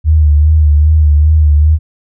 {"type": "tone with vibrato", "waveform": "sine", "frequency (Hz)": 76, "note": "D#2", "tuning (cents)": -40, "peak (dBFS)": -4, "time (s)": [0.04, 1.79], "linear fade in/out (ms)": 50, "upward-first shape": "sine", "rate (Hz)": 2.5, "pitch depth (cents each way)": 54, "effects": []}